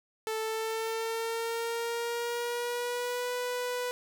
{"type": "tone with pitch glide", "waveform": "sawtooth", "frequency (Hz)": [440, 493.9], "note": ["A4", "B4"], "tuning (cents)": [0, 0], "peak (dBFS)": -27, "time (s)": [0.27, 3.91], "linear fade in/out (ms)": 0, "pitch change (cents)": 200, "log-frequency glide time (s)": [0.39, 3.32], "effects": []}